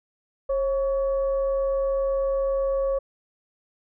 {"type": "tone with frequency modulation", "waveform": "sine", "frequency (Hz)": 543, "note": "C#5", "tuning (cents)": -36, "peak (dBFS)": -21, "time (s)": [0.49, 2.99], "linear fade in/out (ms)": 10, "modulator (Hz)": 584, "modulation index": 0.35, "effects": []}